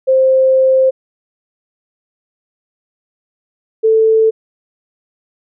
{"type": "tone pair in turn", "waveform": "sine", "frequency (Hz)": [525, 442.6], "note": ["C5", "A4"], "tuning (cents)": [6, 10], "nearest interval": "minor third", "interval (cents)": 296, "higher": "first", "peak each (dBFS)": -7, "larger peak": "neither", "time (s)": [[0.07, 0.91], [3.83, 4.31]], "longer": "first", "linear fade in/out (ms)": 20, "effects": []}